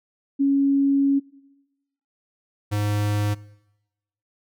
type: tone pair in turn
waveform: sine / square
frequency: 277.2 / 103.83 Hz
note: C#4 / G#2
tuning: 0 / 0 cents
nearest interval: octave + perfect fourth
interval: 1700 cents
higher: first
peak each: -16 / -22 dBFS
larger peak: first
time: 0.39-1.2 / 2.71-3.35 s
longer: first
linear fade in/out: 20 ms
effects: noise-tail reverb RT60 1.0 s tail -22 dB re dry